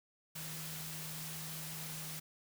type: tone in noise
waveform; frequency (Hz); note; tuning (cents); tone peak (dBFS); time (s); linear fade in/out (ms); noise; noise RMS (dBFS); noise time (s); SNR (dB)
sine; 157.5; D#3; +21; -47; 0.35-2.2; 10; white; -45; 0.35-2.2; -5
effects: none